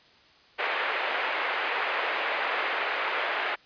white band-pass noise, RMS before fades -29 dBFS, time 0.58-3.56 s, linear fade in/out 20 ms, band 440 to 2500 Hz, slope 24 dB/octave, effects white hiss -57 dBFS RMS until 3.65 s + resampled to 11025 Hz

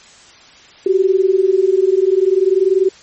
sine tone pair together, 370 / 390.4 Hz, F#4 / G4, 0 / -7 cents, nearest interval minor second, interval 93 cents, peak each -13 dBFS, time 0.86-2.89 s, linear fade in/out 5 ms, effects white hiss -43 dBFS RMS until 3.02 s + MP3 32 kbps

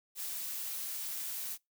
blue noise, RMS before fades -39 dBFS, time 0.15-1.58 s, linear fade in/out 50 ms, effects noise-tail reverb RT60 0.2 s tail -25 dB re dry

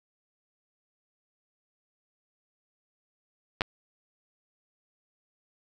clicks, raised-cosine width 0.3 ms, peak -10 dBFS, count 2, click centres 3.609 / 3.618 s, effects none

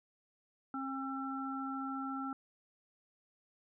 harmonic tone, 268.6 Hz, C4, 46 cents sharp, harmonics 1 / 3 / 5, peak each -39 / -45 / -41 dBFS, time 0.74-2.33 s, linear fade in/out 2 ms, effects none

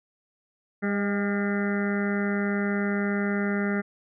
harmonic tone with a mistuned harmonic, 201.7 Hz, G3, 50 cents sharp, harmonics 1 / 2 / 3 / 4 / 6 / 7 / 8 / 9 / 10, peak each -25 / -31 / -37 / -41 / -42 / -35 / -40 / -37 / -38 dBFS, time 0.82-3.82 s, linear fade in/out 20 ms, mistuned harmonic 3, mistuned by +31 cents, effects none

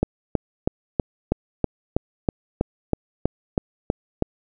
click train, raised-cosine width 2 ms, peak -5 dBFS, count 14, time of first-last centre 0.03-4.224 s, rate 3.1 Hz, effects none

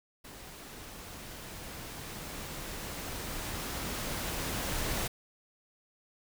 pink noise with level ramp, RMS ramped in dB -48 to -33 dBFS, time 0.24-5.08 s, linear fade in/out 10 ms, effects none

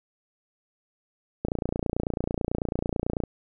click train, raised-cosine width 2 ms, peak -13 dBFS, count 53, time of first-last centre 1.45-3.237 s, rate 29.1 Hz, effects none

